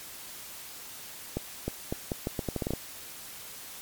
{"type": "accelerating click train", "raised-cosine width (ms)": 2, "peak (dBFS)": -16, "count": 12, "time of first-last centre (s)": [1.37, 2.736], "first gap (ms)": 310, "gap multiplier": 0.79, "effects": ["white hiss -44 dBFS RMS until 3.81 s", "MP3 96 kbps"]}